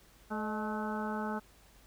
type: harmonic tone with a mistuned harmonic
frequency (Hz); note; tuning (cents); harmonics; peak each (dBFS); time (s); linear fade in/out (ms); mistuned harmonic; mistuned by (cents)
215; A3; -40; 1 / 2 / 3 / 4 / 5 / 6 / 7; -36 / -42 / -44 / -40 / -47 / -43 / -44; 0.3-1.4; 20; 3; -59
effects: added 49 Hz sine -62 dBFS peak until 1.86 s + pink hiss -62 dBFS RMS until 1.86 s